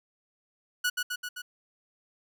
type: tone with echo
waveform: sawtooth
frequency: 1468 Hz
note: F#6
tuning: 14 cents flat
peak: -21 dBFS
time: 0.84-0.9 s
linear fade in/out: 10 ms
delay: 130 ms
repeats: 4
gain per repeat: -3 dB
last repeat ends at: 1.42 s
effects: none